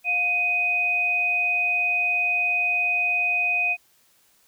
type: tone pair together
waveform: sine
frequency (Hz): 708.5 / 2500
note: F5 / D#7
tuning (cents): +25 / +8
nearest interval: octave + minor seventh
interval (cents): 2183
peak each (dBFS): -31 / -20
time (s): 0.04-3.77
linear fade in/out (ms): 50
effects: white hiss -61 dBFS RMS until 4.47 s